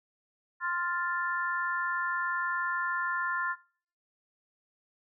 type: chord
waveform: sine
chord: F major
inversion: second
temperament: equal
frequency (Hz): 1046.5 / 1396.9 / 1760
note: C6 / F6 / A6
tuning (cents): 0 / 0 / 0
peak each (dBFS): -33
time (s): 0.6-3.56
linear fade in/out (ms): 50
effects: noise-tail reverb RT60 0.5 s tail -21 dB re dry